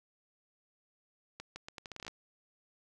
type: accelerating click train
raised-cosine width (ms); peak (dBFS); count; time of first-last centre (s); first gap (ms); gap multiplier
0.2; -26; 12; 1.4-2.08; 160; 0.78
effects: none